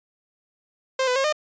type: tone with pitch steps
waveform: sawtooth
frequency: 525 / 501 / 540 / 608 Hz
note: C5 / B4 / C#5 / D#5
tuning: +6 / +25 / -45 / -40 cents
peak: -16 dBFS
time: 0.99-1.326 s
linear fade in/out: 5 ms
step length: 84 ms
effects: resampled to 16000 Hz